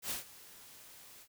white noise with ADSR envelope, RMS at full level -36 dBFS, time 0.02-1.28 s, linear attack 86 ms, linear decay 130 ms, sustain -19 dB, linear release 67 ms, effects none

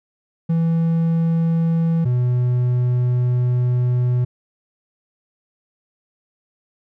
triangle tone pair in turn, 165.2 / 123.76 Hz, E3 / B2, +4 / +4 cents, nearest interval perfect fourth, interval 500 cents, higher first, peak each -13 dBFS, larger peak neither, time 0.49-2.05 / 2.05-4.25 s, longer second, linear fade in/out 10 ms, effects none

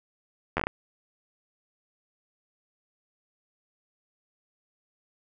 slowing click train, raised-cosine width 0.5 ms, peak -11 dBFS, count 6, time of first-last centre 0.57-0.669 s, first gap 11 ms, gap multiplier 1.3, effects none

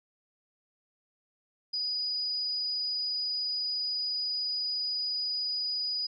sine tone, 4937 Hz, D#8, 14 cents flat, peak -29 dBFS, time 1.73-6.07 s, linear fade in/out 10 ms, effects none

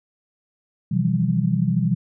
sine tone cluster, 126.7 / 161.7 / 174.4 / 195.1 Hz, B2 / E3 / F3 / G3, +45 / -33 / -2 / -8 cents, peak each -23 dBFS, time 0.91-1.95 s, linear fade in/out 10 ms, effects none

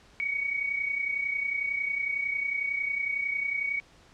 sine tone pair together, 2217 / 2248 Hz, C#7 / C#7, 0 / +24 cents, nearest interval unison, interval 24 cents, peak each -34 / -28 dBFS, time 0.2-3.8 s, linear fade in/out 0 ms, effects pink hiss -57 dBFS RMS until 4.13 s + low-pass 6000 Hz 12 dB/octave

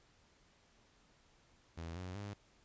sawtooth tone with pitch steps, 83 / 91.4 / 101.8 Hz, E2 / F#2 / G#2, +12 / -21 / -34 cents, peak -39 dBFS, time 1.77-2.34 s, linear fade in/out 10 ms, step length 190 ms, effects pink hiss -69 dBFS RMS until 2.64 s + resampled to 16000 Hz

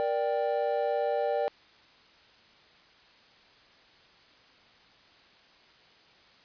triangle chord, G minor, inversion first, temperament just, 470.4 / 588 / 784 Hz, Bb4 / D5 / G5, +16 / +2 / 0 cents, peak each -29 / -27 / -30 dBFS, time 0-1.48 s, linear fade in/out 0 ms, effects white hiss -58 dBFS RMS until 6.44 s + resampled to 11025 Hz

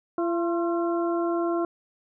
harmonic tone with a mistuned harmonic, 340.1 Hz, F4, 46 cents flat, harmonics 1 / 2 / 3 / 4, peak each -24 / -30 / -34 / -36 dBFS, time 0.18-1.65 s, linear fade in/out 2 ms, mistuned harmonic 3, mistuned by +66 cents, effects none

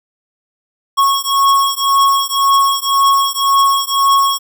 square beating tone pair, 1100 / 1101.9 Hz, C#6 / C#6, -14 / -11 cents, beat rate 1.9 Hz, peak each -14 dBFS, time 0.97-4.39 s, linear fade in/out 20 ms, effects none

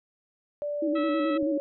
sine tone with pitch glide, 585 to 556.6 Hz, D5 to C#5, -7 to +7 cents, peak -28 dBFS, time 0.62-1.6 s, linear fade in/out 0 ms, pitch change -86 cents, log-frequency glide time 0.82-1.29 s
sine tone with vibrato, 311.1 Hz, D#4, in tune, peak -25 dBFS, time 0.82-1.58 s, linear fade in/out 5 ms, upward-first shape square, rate 9.3 Hz, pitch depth 62 cents each way
harmonic tone, 651 Hz, E5, 22 cents flat, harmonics 2 / 3 / 4 / 5 / 6, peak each -33 / -41 / -42 / -46 / -48 dBFS, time 0.95-1.38 s, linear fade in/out 10 ms
click, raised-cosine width 3 ms, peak -30 dBFS, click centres 1.428 s
effects none

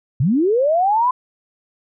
sine linear sweep, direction up, 111.3 to 1028 Hz, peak -13 dBFS, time 0.2-1.11 s, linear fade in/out 5 ms, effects none

